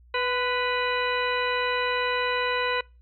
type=harmonic tone with a mistuned harmonic; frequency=493.9 Hz; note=B4; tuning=in tune; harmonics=1 / 2 / 3 / 4 / 5 / 6 / 8; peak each=-28 / -29 / -31 / -32 / -32 / -35 / -36 dBFS; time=0.14-2.81 s; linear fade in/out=5 ms; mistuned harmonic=2; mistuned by=+34 cents; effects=noise-tail reverb RT60 0.3 s tail -26 dB re dry + added 60 Hz sine -51 dBFS peak until 3.01 s